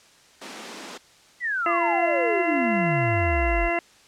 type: high-pass noise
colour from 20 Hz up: pink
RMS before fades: -38 dBFS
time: 0.41-0.98 s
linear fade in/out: 10 ms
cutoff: 200 Hz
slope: 48 dB/octave
type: exponential sweep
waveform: sine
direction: down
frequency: 2029 to 40.69 Hz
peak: -23 dBFS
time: 1.4-3.7 s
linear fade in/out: 50 ms
type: harmonic tone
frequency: 341.5 Hz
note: F4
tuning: 39 cents flat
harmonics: 1 / 2 / 3 / 4 / 5 / 6 / 8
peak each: -28 / -25 / -33 / -36 / -34 / -28 / -32 dBFS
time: 1.66-3.79 s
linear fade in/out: 2 ms
effects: white hiss -54 dBFS RMS until 4.07 s + low-pass 7000 Hz 12 dB/octave